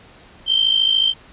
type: tone with amplitude modulation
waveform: sine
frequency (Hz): 3131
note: G7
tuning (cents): -3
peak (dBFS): -10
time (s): 0.46-1.14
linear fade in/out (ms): 50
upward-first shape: sine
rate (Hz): 53.8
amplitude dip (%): 70
effects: pink hiss -46 dBFS RMS until 1.32 s + resampled to 8000 Hz